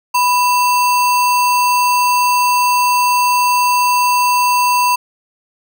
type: tone with sample-and-hold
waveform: sine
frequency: 987.8 Hz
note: B5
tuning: in tune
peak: -10 dBFS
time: 0.14-4.96 s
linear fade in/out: 10 ms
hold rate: 3675 Hz
effects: none